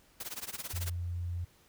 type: noise with tremolo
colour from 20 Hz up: white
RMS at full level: -38 dBFS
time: 0.2-0.9 s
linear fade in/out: 5 ms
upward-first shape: sine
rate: 18 Hz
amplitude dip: 90%
type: tone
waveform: sine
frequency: 87.31 Hz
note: F2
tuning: in tune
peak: -33 dBFS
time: 0.73-1.45 s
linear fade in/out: 10 ms
effects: pink hiss -64 dBFS RMS until 1.68 s